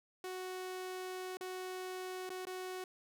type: tone with dropouts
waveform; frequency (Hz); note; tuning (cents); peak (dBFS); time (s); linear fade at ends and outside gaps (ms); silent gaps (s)
sawtooth; 370; F#4; 0; -37; 0.24-2.84; 2; 1.371-1.409 / 2.293-2.302 / 2.453-2.469
effects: none